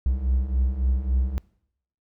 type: beating tone pair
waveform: triangle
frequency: 61.74 / 65.34 Hz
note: B1 / C2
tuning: 0 / -2 cents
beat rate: 3.6 Hz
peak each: -24 / -20 dBFS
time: 0.06-1.38 s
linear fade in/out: 0 ms
effects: noise-tail reverb RT60 0.7 s tail -23 dB re dry